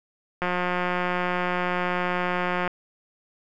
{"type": "click train", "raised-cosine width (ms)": 0.5, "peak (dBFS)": -11, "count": 405, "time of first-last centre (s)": [0.42, 2.677], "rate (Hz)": 179, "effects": []}